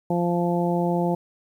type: harmonic tone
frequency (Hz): 173.7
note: F3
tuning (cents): -9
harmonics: 1 / 2 / 3 / 4 / 5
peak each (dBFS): -23 / -26 / -28 / -29 / -30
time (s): 0.1-1.15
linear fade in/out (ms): 5
effects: 9-bit